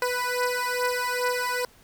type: beating tone pair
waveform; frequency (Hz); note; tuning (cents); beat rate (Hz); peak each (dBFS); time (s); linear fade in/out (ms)
15% pulse; 493.9 / 496.3; B4 / B4; 0 / +8; 2.4; -21; 0.02-1.65; 2
effects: pink hiss -56 dBFS RMS until 1.83 s